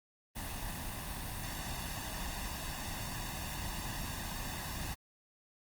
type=noise with comb filter; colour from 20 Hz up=pink; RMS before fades=-40 dBFS; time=0.35-4.95 s; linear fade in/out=20 ms; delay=1.1 ms; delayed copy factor=+0.65; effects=Opus 32 kbps